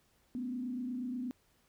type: tone with frequency modulation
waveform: sine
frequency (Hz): 249.1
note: B3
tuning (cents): +15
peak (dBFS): -35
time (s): 0.35-1.31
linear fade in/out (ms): 0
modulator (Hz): 28.3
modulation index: 0.65
effects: pink hiss -71 dBFS RMS until 1.68 s